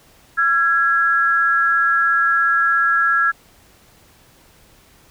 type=tone pair together; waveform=sine; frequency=1358.5 / 1661.2 Hz; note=F6 / G#6; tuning=-48 / 0 cents; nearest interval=minor third; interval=348 cents; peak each=-16 dBFS; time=0.37-3.32 s; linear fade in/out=20 ms; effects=pink hiss -51 dBFS RMS until 5.1 s